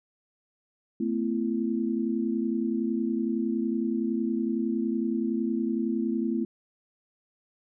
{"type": "tone cluster", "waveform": "sine", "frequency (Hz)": [223, 253.8, 336.2], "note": ["A3", "B3", "E4"], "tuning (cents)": [23, 47, 34], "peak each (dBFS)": [-28, -30, -30], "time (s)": [1, 6.45], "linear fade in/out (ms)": 5, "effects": []}